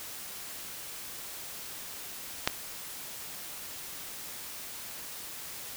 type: clicks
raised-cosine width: 0.2 ms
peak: -6 / -27 dBFS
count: 2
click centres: 2.475 / 2.499 s
effects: white hiss -42 dBFS RMS until 5.76 s